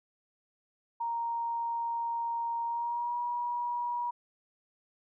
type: tone with pitch glide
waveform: sine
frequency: 932.3 to 961.8 Hz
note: A#5 to B5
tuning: 0 to -46 cents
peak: -30 dBFS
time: 1-4.11 s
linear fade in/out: 10 ms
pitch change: +54 cents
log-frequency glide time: 2.65-3.17 s
effects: none